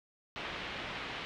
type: low-pass noise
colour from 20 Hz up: white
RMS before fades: -41 dBFS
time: 0.36-1.25 s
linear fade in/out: 0 ms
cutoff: 3200 Hz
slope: 24 dB/octave
effects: none